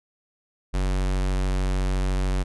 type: tone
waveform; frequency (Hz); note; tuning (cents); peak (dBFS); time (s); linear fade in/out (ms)
square; 46.86; F#1; +23; -22; 0.73-2.44; 20
effects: resampled to 24000 Hz